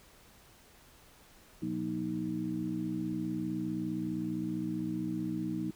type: harmonic tone with a mistuned harmonic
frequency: 59.6 Hz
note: A#1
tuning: 39 cents sharp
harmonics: 2 / 3 / 4 / 5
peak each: -44 / -37 / -39 / -35 dBFS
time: 1.62-5.71 s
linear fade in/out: 5 ms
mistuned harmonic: 5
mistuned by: +89 cents
effects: pink hiss -59 dBFS RMS until 5.75 s